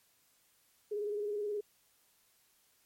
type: tone with vibrato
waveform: sine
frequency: 415.3 Hz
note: G#4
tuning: in tune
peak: -33 dBFS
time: 0.91-1.61 s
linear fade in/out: 10 ms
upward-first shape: square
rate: 19 Hz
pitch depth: 33 cents each way
effects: white hiss -70 dBFS RMS until 2.85 s + MP3 64 kbps